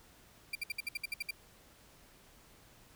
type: tone bursts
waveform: 35% pulse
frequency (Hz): 2369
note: D7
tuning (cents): +14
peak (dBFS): -32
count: 10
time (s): 0.53-1.309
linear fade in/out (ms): 5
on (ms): 23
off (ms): 61
effects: pink hiss -61 dBFS RMS until 2.95 s